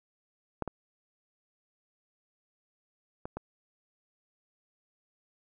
clicks, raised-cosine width 1 ms, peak -17 / -21 / -23 / -22 dBFS, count 4, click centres 0.623 / 0.677 / 3.255 / 3.37 s, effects none

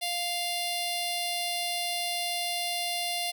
10% pulse tone with notch filter, 698.5 Hz, F5, in tune, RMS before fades -31 dBFS, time 0.01-3.32 s, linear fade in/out 20 ms, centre 1400 Hz, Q 0.6, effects none

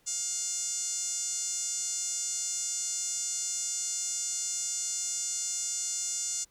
5% pulse tone with band-pass filter, 707 Hz, F5, 21 cents sharp, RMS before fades -33 dBFS, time 0.06-6.45 s, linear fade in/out 20 ms, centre 7000 Hz, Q 5.4, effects pink hiss -67 dBFS RMS until 6.5 s

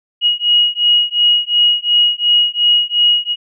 sine beating tone pair, 2892 / 2894.8 Hz, F#7 / F#7, -40 / -39 cents, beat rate 2.8 Hz, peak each -13 dBFS, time 0.21-3.36 s, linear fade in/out 50 ms, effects none

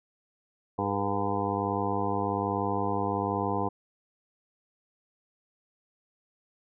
harmonic tone with a mistuned harmonic, 101.2 Hz, G#2, 44 cents flat, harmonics 1 / 2 / 3 / 4 / 5 / 7 / 8 / 9 / 10, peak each -35 / -35 / -35 / -35 / -35 / -35 / -35 / -35 / -35 dBFS, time 0.78-3.69 s, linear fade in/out 10 ms, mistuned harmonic 5, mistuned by -53 cents, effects none

